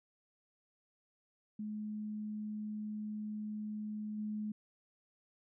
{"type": "tone with level steps", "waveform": "sine", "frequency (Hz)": 212.3, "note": "G#3", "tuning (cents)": 38, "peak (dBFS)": [-38, -36], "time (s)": [1.59, 4.52], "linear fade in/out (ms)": 5, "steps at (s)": 4.17, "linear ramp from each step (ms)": 20, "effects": []}